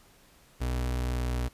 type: tone with pitch glide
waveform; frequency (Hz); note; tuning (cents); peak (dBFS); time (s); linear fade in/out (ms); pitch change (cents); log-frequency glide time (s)
35% pulse; 61.9 to 61.37; B1 to B1; +5 to -10; -26; 0.6-1.49; 20; -15; 1.03-1.26
effects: pink hiss -59 dBFS RMS until 1.53 s + resampled to 32000 Hz